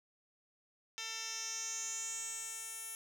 10% pulse tone with band-pass filter sweep, 450 Hz, A4, 39 cents sharp, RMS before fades -42 dBFS, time 0.98-2.95 s, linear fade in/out 0 ms, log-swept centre 4600 to 10000 Hz, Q 3.9, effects none

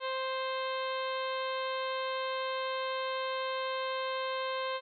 harmonic tone, 524 Hz, C5, 2 cents sharp, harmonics 1 / 2 / 3 / 4 / 5 / 6 / 7 / 8, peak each -35 / -36 / -43 / -45 / -46 / -45 / -47 / -49 dBFS, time 0-4.81 s, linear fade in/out 50 ms, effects none

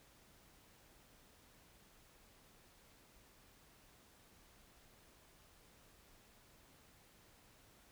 silence, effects pink hiss -66 dBFS RMS until 7.91 s

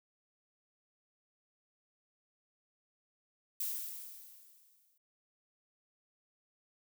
violet noise with exponential decay, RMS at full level -35 dBFS, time 3.6-4.98 s, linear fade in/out 5 ms, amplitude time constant 300 ms, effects none

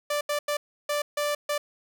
sawtooth tone bursts at uneven times, 587.3 Hz, D5, in tune, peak -21 dBFS, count 6, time 0.1-0.21 / 0.29-0.39 / 0.48-0.57 / 0.89-1.02 / 1.17-1.35 / 1.49-1.58 s, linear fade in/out 5 ms, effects none

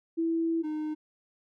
sine / triangle tone pair in turn, 329.6 / 307 Hz, E4 / D#4, 0 / -23 cents, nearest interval minor second, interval 123 cents, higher first, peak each -25 / -28 dBFS, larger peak first, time 0.17-0.63 / 0.63-0.95 s, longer first, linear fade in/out 20 ms, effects none

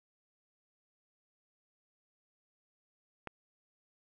click, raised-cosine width 0.5 ms, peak -25 dBFS, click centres 3.273 s, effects none

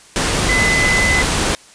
sine tone in noise, 2025 Hz, B6, 43 cents sharp, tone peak -14 dBFS, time 0.49-1.22 s, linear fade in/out 0 ms, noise pink, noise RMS -17 dBFS, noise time 0.16-1.55 s, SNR 0 dB, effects white hiss -44 dBFS RMS until 1.74 s + resampled to 22050 Hz

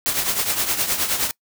white noise with tremolo, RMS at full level -19 dBFS, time 0.06-1.31 s, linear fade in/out 0 ms, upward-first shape triangle, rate 9.6 Hz, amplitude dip 70%, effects noise-tail reverb RT60 0.1 s tail -24 dB re dry

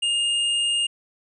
sine tone with hard clipping, 2830 Hz, F7, 22 cents sharp, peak -21 dBFS, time 0.02-0.87 s, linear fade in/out 10 ms, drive 15 dB, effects resampled to 24000 Hz

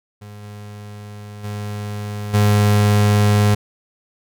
35% pulse tone with level steps, 103.83 Hz, G#2, in tune, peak -33 / -31 / -23 / -10 dBFS, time 0.21-3.55 s, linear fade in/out 10 ms, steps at 0.42 / 1.43 / 2.33 s, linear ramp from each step 20 ms, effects none

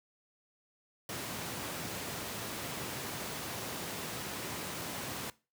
pink high-pass noise, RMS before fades -40 dBFS, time 1.09-5.3 s, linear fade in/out 2 ms, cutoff 110 Hz, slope 12 dB/octave, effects noise-tail reverb RT60 0.3 s tail -20 dB re dry + high-pass 60 Hz 12 dB/octave

